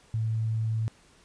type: tone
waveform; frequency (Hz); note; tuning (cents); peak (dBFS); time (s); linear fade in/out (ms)
sine; 111.2; A2; +19; -25; 0.14-0.88; 0
effects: pink hiss -59 dBFS RMS until 1.24 s + resampled to 22050 Hz